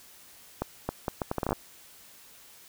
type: accelerating click train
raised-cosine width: 1 ms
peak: -14 dBFS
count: 12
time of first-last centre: 0.62-1.53 s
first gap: 270 ms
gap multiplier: 0.71
effects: white hiss -53 dBFS RMS until 2.68 s